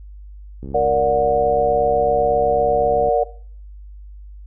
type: click train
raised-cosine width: 3 ms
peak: -20 dBFS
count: 168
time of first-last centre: 0.63-3.086 s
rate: 68 Hz
type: chord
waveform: sine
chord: Bb augmented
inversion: none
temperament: just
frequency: 466.2 / 582.7 / 728.4 Hz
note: Bb4 / D5 / F#5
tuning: 0 / -14 / -27 cents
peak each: -18 dBFS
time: 0.74-3.24 s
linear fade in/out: 10 ms
effects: noise-tail reverb RT60 0.5 s tail -18 dB re dry + added 50 Hz sine -35 dBFS peak until 4.46 s